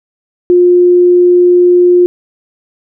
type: tone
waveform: sine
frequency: 355.4 Hz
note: F4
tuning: 30 cents sharp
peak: -3 dBFS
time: 0.5-2.06 s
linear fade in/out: 0 ms
effects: none